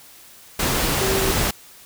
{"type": "tone in noise", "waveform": "sine", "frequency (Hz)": 385.4, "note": "G4", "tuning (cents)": -29, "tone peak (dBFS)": -22, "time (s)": [1.01, 1.32], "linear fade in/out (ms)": 5, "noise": "pink", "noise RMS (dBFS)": -21, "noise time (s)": [0.59, 1.51], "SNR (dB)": -4, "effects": ["white hiss -46 dBFS RMS until 1.85 s"]}